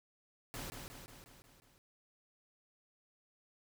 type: noise with echo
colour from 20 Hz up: pink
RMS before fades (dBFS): -44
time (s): 0.54-0.7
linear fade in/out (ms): 0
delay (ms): 180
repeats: 6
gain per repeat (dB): -4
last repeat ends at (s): 1.78
effects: none